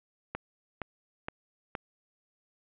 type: click train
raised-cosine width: 0.5 ms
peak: -19 dBFS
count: 4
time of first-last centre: 0.35-1.752 s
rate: 2.14 Hz
effects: resampled to 8000 Hz + 8-bit